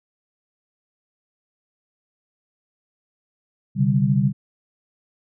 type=chord; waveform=sine; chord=C suspended second; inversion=none; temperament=equal with one note detuned; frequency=130.81 / 144.64 / 196 Hz; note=C3 / D3 / G3; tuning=0 / -26 / 0 cents; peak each=-20 dBFS; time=3.75-4.33 s; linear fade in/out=50 ms; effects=none